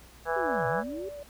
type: harmonic tone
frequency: 164.81 Hz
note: E3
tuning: in tune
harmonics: 3 / 4 / 5 / 6 / 7 / 8 / 9 / 10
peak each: -30 / -35 / -32 / -38 / -39 / -38 / -38 / -35 dBFS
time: 0.25-0.84 s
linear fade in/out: 50 ms
type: linear two-way sweep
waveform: sine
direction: down then up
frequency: 407.6 to 115.6 to 407.6 Hz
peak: -34 dBFS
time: 0.36-1.09 s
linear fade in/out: 5 ms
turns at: 0.67 s
type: tone with vibrato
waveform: sine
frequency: 580 Hz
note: D5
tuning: 22 cents flat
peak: -38 dBFS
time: 0.48-1.23 s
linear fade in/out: 2 ms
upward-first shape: sine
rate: 8 Hz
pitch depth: 16 cents each way
effects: added 60 Hz sine -54 dBFS peak until 1.29 s + pink hiss -54 dBFS RMS until 1.29 s